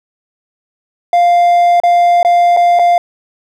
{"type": "tone with dropouts", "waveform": "triangle", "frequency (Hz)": 698.5, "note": "F5", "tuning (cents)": 0, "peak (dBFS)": -4, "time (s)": [1.13, 2.98], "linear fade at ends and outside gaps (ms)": 2, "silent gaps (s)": [[1.801, 1.835], [2.23, 2.248], [2.566, 2.571], [2.79, 2.794]], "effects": []}